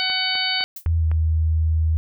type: harmonic tone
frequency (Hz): 750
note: F#5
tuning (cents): +23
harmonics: 1 / 2 / 3 / 4 / 5 / 6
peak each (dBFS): -31 / -29 / -26 / -25 / -29 / -25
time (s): 0-0.64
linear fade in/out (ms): 0
type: click train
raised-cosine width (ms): 0.5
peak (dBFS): -21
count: 5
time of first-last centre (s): 0.1-1.115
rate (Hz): 3.94
type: noise with exponential decay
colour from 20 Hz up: violet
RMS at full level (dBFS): -28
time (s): 0.76-0.87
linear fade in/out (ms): 5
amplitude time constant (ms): 23
type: tone with pitch glide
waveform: sine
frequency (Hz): 82.41 to 79.74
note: E2 to D#2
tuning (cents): 0 to +43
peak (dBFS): -16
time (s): 0.86-1.97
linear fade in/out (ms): 0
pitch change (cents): -57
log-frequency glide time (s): 0.98-1.05
effects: none